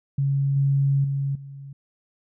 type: tone with level steps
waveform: sine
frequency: 138.59 Hz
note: C#3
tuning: in tune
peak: -19 / -17 / -22 / -36 dBFS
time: 0.18-1.73 s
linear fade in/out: 5 ms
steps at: 0.56 / 1.04 / 1.35 s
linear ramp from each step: 5 ms
effects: none